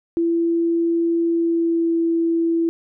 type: tone with pitch glide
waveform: sine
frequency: 335.9 to 332.6 Hz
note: E4 to E4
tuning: +33 to +16 cents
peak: -16 dBFS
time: 0.17-2.69 s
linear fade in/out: 0 ms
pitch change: -17 cents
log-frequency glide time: 1.24-1.96 s
effects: none